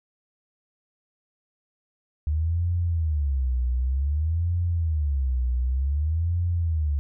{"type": "tone with vibrato", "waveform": "sine", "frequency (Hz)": 73.42, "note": "D2", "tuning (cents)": 0, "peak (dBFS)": -21, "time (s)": [2.27, 6.99], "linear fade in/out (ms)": 0, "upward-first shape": "sine", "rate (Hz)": 0.54, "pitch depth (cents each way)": 300, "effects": []}